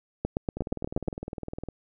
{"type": "two click trains", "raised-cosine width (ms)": 2, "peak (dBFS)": [-13, -21], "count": [8, 23], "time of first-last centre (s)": [[0.25, 1.083], [0.57, 1.687]], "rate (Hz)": [8.4, 19.7], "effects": []}